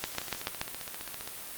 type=two click trains; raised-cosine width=0.2 ms; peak=-21 / -12 dBFS; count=18 / 5; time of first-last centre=0.15-1.276 / 0.04-0.615 s; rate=15.1 / 6.96 Hz; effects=white hiss -42 dBFS RMS until 1.57 s + Opus 48 kbps